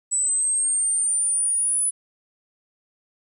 sine linear sweep, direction up, 7902 to 10000 Hz, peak -19 dBFS, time 0.11-1.91 s, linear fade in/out 20 ms, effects 10-bit

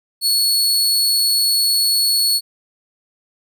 sawtooth tone, 4391 Hz, C#8, 17 cents flat, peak -11 dBFS, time 0.21-2.41 s, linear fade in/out 50 ms, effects none

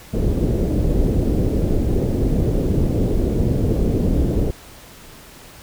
pink low-pass noise, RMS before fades -18 dBFS, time 0.13-4.51 s, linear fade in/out 10 ms, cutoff 470 Hz, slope 24 dB/octave, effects pink hiss -42 dBFS RMS until 5.62 s

